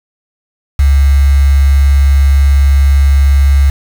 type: tone with quantisation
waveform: sine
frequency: 69.3 Hz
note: C#2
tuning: in tune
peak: -4 dBFS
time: 0.79-3.7 s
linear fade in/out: 5 ms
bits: 4
effects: none